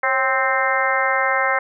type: harmonic tone with a mistuned harmonic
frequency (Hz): 261.6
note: C4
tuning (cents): 0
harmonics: 2 / 3 / 4 / 5 / 6 / 7 / 8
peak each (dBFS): -24 / -24 / -24 / -24 / -24 / -24 / -24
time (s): 0.03-1.59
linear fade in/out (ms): 5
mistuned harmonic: 2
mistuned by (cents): +60
effects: none